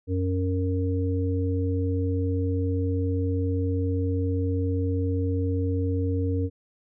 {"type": "harmonic tone", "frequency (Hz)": 92.5, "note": "F#2", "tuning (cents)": 0, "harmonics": [1, 3, 5], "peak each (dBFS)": [-24, -29, -31], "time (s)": [0.07, 6.5], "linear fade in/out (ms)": 50, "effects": []}